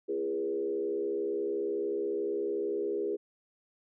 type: tone with frequency modulation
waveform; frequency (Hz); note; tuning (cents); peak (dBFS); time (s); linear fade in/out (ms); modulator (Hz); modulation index
sine; 407.5; G#4; -33; -29; 0.08-3.17; 20; 71.1; 0.97
effects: none